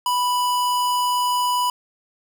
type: tone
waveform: square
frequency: 987.8 Hz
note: B5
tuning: in tune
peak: -19 dBFS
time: 0.06-1.7 s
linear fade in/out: 2 ms
effects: none